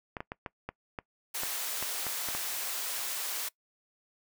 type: clicks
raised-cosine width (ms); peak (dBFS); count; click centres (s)
0.5; -21; 11; 0.168 / 0.205 / 0.319 / 0.462 / 0.69 / 0.988 / 1.434 / 1.826 / 2.067 / 2.287 / 2.35
type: high-pass noise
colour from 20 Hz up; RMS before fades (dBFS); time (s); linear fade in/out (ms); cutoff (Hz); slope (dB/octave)
white; -35; 1.34-3.49; 10; 510; 12
effects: noise-tail reverb RT60 0.1 s tail -22 dB re dry